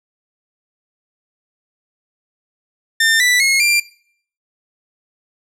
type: tone with pitch steps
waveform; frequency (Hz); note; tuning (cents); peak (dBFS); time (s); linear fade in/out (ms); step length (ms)
sawtooth; 1800 / 1974.3 / 2165 / 2375; A6 / B6 / C#7 / D7; +39 / -1 / -41 / +19; -8; 3-3.8; 5; 200
effects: noise-tail reverb RT60 0.6 s tail -22 dB re dry + low-pass 12000 Hz 12 dB/octave